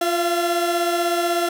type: tone pair together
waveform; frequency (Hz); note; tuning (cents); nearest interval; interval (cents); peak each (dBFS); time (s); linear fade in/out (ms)
30% pulse; 348.1 / 680; F4 / F5; -6 / -46; octave; 1160; -19; 0.01-1.49; 5
effects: none